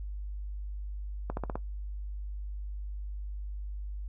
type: accelerating click train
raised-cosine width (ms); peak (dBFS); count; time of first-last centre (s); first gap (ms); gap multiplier
1; -19; 5; 1.3-1.556; 71; 0.93
effects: noise-tail reverb RT60 0.1 s tail -17 dB re dry + added 50 Hz sine -35 dBFS peak until 4.08 s